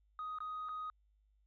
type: tone with dropouts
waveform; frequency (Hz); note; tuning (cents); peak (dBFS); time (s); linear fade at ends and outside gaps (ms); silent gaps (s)
sine; 1250; D#6; +8; -38; 0.19-0.9; 1; 0.386-0.404 / 0.687-0.691
effects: tanh soft clip ceiling -37 dBFS + added 51 Hz sine -69 dBFS peak until 1.46 s